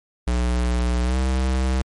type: tone with pitch glide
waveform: square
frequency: 60.7 to 64.68 Hz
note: B1 to C2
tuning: -29 to -19 cents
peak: -19 dBFS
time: 0.27-1.82 s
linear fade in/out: 5 ms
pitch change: +110 cents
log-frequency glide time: 1.03-1.17 s
effects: MP3 48 kbps